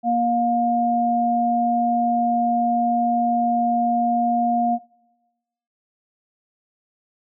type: tone pair together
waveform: sine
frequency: 236.8 / 709.6 Hz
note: A#3 / F5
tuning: +27 / +27 cents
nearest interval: octave + perfect fifth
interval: 1900 cents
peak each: -22 / -18 dBFS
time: 0.03-4.79 s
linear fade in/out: 50 ms
effects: noise-tail reverb RT60 1.0 s tail -23 dB re dry